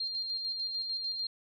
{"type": "tone with tremolo", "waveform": "sine", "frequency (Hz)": 4197, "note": "C8", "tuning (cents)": 5, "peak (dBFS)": -31, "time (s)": [0, 1.27], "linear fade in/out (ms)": 5, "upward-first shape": "square", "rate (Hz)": 6.7, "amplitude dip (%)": 35, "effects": []}